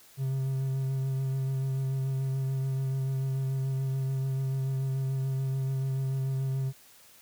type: tone with vibrato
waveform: triangle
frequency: 133.6 Hz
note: C3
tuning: 36 cents sharp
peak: -25 dBFS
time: 0.17-6.73 s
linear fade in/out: 50 ms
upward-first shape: sine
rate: 6.9 Hz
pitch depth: 17 cents each way
effects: white hiss -56 dBFS RMS until 7.21 s